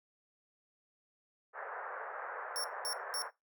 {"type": "band-pass noise", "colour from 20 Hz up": "white", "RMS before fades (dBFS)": -43, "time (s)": [1.53, 3.31], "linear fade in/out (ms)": 50, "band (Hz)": [460, 1700], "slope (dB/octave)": 48}
{"type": "tone bursts", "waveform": "20% pulse", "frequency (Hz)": 5490, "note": "F8", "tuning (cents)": -31, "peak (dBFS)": -30, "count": 3, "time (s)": [2.56, 3.22], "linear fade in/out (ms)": 0, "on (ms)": 80, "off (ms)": 210}
{"effects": ["noise-tail reverb RT60 0.2 s tail -20 dB re dry"]}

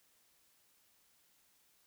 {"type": "silence", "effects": ["white hiss -71 dBFS RMS until 1.86 s"]}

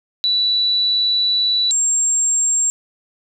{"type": "tone pair in turn", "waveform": "sine", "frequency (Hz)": [3951, 7458], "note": ["B7", "A#8"], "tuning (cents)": [0, 0], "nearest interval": "major seventh", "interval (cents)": 1100, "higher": "second", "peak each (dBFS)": -14, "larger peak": "neither", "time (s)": [[0.24, 1.71], [1.71, 2.7]], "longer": "first", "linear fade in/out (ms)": 0, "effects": []}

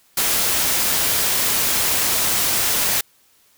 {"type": "noise", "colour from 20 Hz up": "white", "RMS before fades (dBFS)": -19, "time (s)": [0.17, 3.01], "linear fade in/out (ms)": 5, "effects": ["white hiss -57 dBFS RMS until 3.57 s"]}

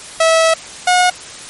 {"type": "tone pair in turn", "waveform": "sawtooth", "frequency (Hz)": [650, 724.1], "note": ["E5", "F#5"], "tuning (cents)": [-24, -38], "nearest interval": "major second", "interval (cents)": 186, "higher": "second", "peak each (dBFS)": -5, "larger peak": "neither", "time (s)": [[0.2, 0.54], [0.87, 1.1]], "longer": "first", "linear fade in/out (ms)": 5, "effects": ["white hiss -32 dBFS RMS until 1.49 s", "MP3 48 kbps"]}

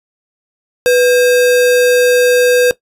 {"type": "tone with sample-and-hold", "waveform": "sine", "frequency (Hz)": 493.9, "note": "B4", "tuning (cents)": 0, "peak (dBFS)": -6, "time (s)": [0.86, 2.71], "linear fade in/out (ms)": 0, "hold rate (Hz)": 2100, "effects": ["noise-tail reverb RT60 0.1 s tail -17 dB re dry", "resampled to 32000 Hz"]}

